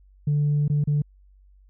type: tone with dropouts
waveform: sine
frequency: 146.83 Hz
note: D3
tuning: in tune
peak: -17 dBFS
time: 0.27-1.02 s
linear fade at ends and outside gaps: 5 ms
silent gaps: 0.68-0.698 / 0.84-0.873 s
effects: tanh soft clip ceiling -16 dBFS + added 48 Hz sine -51 dBFS peak until 1.69 s